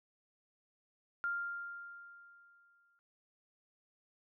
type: tone with exponential decay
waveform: sine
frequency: 1396.9 Hz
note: F6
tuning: in tune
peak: -32 dBFS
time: 1.24-2.99 s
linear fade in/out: 0 ms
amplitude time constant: 380 ms
effects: none